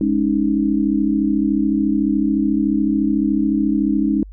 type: chord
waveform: sine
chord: Ab suspended fourth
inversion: none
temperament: equal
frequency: 207.7 / 277.2 / 311.1 Hz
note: Ab3 / Db4 / Eb4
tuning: 0 / 0 / 0 cents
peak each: -19 dBFS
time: 0.01-4.23 s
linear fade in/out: 2 ms
effects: added 49 Hz sine -34 dBFS peak until 4.32 s